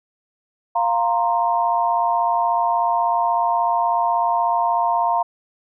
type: chord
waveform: sine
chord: F suspended fourth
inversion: none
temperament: just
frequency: 698.5 / 931.3 / 1047.7 Hz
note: F5 / Bb5 / C6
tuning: 0 / -2 / +2 cents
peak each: -20 / -19 / -24 dBFS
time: 0.75-5.23 s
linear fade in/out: 10 ms
effects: none